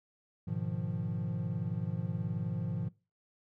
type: chord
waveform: triangle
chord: F half-diminished seventh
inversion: first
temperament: equal with one note detuned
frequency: 105.09 / 123.47 / 155.56 / 174.61 Hz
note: Ab2 / Cb3 / Eb3 / F3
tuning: +21 / 0 / 0 / 0 cents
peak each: -36 / -37 / -36 / -35 dBFS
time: 0.47-2.89 s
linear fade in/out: 10 ms
effects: noise-tail reverb RT60 0.3 s tail -22 dB re dry